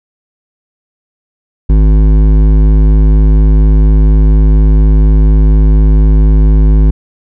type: tone with hard clipping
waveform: sine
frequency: 52.1 Hz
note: G#1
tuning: 6 cents sharp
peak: -5 dBFS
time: 1.69-6.91 s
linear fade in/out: 10 ms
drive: 12 dB
effects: none